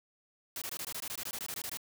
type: noise bursts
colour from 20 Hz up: white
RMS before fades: -39 dBFS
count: 16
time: 0.56-1.772 s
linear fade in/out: 2 ms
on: 57 ms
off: 20 ms
effects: none